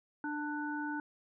harmonic tone, 296.7 Hz, D4, 18 cents sharp, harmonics 1 / 3 / 5, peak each -37 / -41 / -40 dBFS, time 0.24-1 s, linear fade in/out 2 ms, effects none

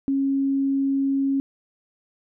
sine tone, 273.5 Hz, C#4, 23 cents flat, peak -19 dBFS, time 0.08-1.4 s, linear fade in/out 0 ms, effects none

